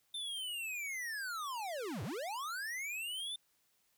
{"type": "linear two-way sweep", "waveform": "square", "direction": "down then up", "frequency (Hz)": [3592, 87.31, 3592], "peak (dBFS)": -39, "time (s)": [0.14, 3.36], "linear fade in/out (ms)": 5, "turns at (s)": 2.03, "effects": ["white hiss -75 dBFS RMS until 3.97 s"]}